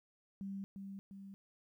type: tone with echo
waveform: sine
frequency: 196 Hz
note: G3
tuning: in tune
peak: -40 dBFS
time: 0.41-0.64 s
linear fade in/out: 0 ms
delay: 350 ms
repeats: 2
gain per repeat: -4 dB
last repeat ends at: 1.34 s
effects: 13-bit